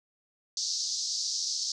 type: band-pass noise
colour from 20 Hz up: white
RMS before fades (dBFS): -32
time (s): 0.57-1.72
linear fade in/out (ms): 2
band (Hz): 4300 to 6200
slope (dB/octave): 48
effects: none